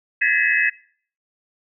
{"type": "tone cluster", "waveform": "sine", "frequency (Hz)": [1661, 1741, 1910, 2026, 2574], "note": ["G#6", "A6", "A#6", "B6", "E7"], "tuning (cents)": [0, -19, 42, 44, -42], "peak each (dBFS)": -22, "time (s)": [0.21, 0.7], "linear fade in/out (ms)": 10, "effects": ["noise-tail reverb RT60 0.5 s tail -21 dB re dry"]}